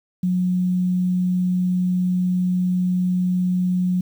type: tone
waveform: sine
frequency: 181.5 Hz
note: F#3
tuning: 33 cents flat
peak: -17 dBFS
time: 0.23-4.01 s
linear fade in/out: 5 ms
effects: 8-bit